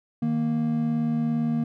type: tone pair together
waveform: triangle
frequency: 155.58 / 233.1 Hz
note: D#3 / A#3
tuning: 0 / 0 cents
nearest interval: perfect fifth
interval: 700 cents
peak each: -26 / -21 dBFS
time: 0.22-1.64 s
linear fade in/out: 5 ms
effects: none